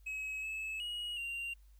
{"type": "tone with pitch steps", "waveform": "triangle", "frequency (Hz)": [2560, 2596, 2896, 2771], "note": ["D#7", "E7", "F#7", "F7"], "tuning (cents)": [49, -27, -38, -14], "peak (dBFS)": -36, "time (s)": [0.06, 1.54], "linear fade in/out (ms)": 10, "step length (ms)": 370, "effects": ["added 50 Hz sine -57 dBFS peak until 1.79 s", "white hiss -75 dBFS RMS until 1.79 s"]}